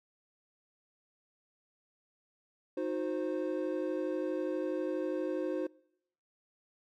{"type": "chord", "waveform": "triangle", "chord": "C diminished", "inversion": "first", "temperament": "equal with one note detuned", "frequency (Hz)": [311.1, 363.4, 523.3], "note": ["Eb4", "Gb4", "C5"], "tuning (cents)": [0, -31, 0], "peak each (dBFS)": -34, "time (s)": [2.77, 5.67], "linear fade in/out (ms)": 5, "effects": ["noise-tail reverb RT60 0.8 s tail -25 dB re dry", "MP3 64 kbps"]}